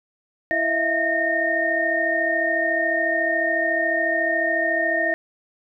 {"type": "tone cluster", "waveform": "sine", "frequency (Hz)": [331.6, 641, 675, 1836], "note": ["E4", "E5", "E5", "A#6"], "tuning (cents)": [10, -49, 41, -27], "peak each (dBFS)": [-29, -25, -26, -21], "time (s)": [0.51, 5.14], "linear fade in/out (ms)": 0, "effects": []}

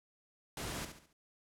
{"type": "noise with echo", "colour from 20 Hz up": "pink", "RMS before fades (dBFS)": -41, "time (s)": [0.57, 0.85], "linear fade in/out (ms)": 2, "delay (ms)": 70, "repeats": 4, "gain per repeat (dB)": -8, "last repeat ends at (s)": 1.13, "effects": ["low-pass 12000 Hz 12 dB/octave"]}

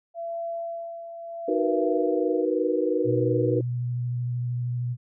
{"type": "tone with tremolo", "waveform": "sine", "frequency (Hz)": 674, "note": "E5", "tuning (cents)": 38, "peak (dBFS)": -28, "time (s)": [0.14, 2.46], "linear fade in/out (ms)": 50, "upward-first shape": "sine", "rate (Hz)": 0.77, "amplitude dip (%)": 60}
{"type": "chord", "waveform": "sine", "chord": "B major seventh", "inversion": "first", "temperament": "equal with one note detuned", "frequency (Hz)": [311.1, 370, 471, 493.9], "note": ["D#4", "F#4", "A#4", "B4"], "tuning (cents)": [0, 0, 18, 0], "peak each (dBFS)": -27, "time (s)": [1.48, 3.61], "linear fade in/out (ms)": 5}
{"type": "tone with vibrato", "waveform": "sine", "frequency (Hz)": 122.2, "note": "B2", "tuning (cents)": -18, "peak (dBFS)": -25, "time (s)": [3.04, 4.97], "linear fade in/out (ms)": 50, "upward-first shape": "triangle", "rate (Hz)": 13, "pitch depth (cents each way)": 17}
{"effects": []}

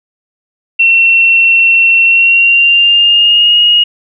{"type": "tone with pitch glide", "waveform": "sine", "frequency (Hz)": [2713, 2874], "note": ["E7", "F7"], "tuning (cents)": [49, 49], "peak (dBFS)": -4, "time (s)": [0.79, 3.84], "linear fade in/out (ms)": 10, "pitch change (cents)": 100, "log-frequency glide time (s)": [2.04, 3.59], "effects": []}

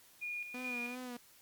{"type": "tone with tremolo", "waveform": "sine", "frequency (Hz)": 2435, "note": "D#7", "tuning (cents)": -38, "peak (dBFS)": -37, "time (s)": [0.21, 0.96], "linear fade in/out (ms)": 20, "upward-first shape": "square", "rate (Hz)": 2.3, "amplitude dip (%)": 55}
{"type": "tone with vibrato", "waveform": "sawtooth", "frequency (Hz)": 246.5, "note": "B3", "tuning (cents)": -3, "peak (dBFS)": -38, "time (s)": [0.54, 1.17], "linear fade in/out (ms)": 5, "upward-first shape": "sine", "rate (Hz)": 2.7, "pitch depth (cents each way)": 49}
{"effects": ["white hiss -62 dBFS RMS until 1.41 s", "MP3 96 kbps"]}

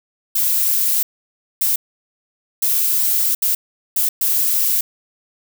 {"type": "noise bursts at uneven times", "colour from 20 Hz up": "violet", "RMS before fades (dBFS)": -17, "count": 6, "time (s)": [[0.35, 1.03], [1.61, 1.76], [2.62, 3.35], [3.42, 3.55], [3.96, 4.09], [4.21, 4.81]], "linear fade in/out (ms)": 5, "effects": []}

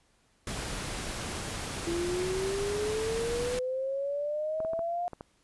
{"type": "noise", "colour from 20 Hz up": "pink", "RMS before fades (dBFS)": -36, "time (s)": [0.47, 3.59], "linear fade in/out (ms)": 2}
{"type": "exponential sweep", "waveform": "sine", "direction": "up", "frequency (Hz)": [336.7, 711], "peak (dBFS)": -29, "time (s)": [1.87, 5.08], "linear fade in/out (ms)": 0}
{"type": "clicks", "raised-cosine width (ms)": 1, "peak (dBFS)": -26, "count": 6, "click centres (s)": [4.603, 4.649, 4.734, 4.792, 5.133, 5.209]}
{"effects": ["pink hiss -68 dBFS RMS until 5.43 s", "resampled to 24000 Hz"]}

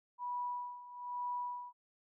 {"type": "tone with tremolo", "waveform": "sine", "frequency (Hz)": 979, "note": "B5", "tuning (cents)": -15, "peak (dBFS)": -35, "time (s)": [0.18, 1.73], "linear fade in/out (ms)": 50, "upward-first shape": "sine", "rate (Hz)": 1.1, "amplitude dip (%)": 80, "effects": []}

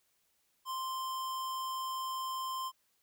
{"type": "tone", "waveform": "square", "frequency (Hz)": 1045, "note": "C6", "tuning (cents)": -2, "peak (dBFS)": -36, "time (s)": [0.65, 2.72], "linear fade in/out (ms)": 50, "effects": ["white hiss -75 dBFS RMS until 3.02 s"]}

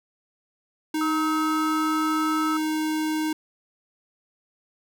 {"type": "tone", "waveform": "square", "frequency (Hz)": 311.1, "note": "D#4", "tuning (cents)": 0, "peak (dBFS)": -24, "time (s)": [0.94, 3.33], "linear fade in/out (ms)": 5}
{"type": "tone with pitch glide", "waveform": "sine", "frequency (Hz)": [1282, 1296.9], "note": ["E6", "E6"], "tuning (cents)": [-49, -29], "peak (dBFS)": -25, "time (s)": [1.01, 2.57], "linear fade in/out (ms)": 2, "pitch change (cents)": 20, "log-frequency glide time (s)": [1.37, 2.34]}
{"effects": []}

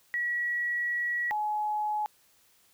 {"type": "tone pair in turn", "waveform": "sine", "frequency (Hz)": [1925, 845.7], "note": ["B6", "G#5"], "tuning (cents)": [-45, 31], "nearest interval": "octave + major second", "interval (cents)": 1424, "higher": "first", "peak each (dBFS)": -27, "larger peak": "neither", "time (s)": [[0.14, 1.31], [1.31, 2.06]], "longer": "first", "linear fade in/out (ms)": 0, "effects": ["white hiss -64 dBFS RMS until 2.73 s"]}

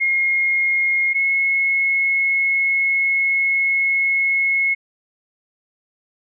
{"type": "tone pair in turn", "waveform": "sine", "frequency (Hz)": [2145, 2177], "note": ["C7", "C#7"], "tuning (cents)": [42, -32], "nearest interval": "unison", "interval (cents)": 26, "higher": "second", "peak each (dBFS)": -15, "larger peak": "neither", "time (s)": [[0, 1.14], [1.14, 4.75]], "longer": "second", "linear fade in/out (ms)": 20, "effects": []}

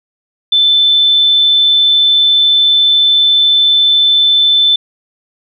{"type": "tone", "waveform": "sine", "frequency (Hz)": 3526, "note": "A7", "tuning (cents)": 3, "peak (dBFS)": -6, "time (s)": [0.52, 4.76], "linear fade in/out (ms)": 5, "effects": []}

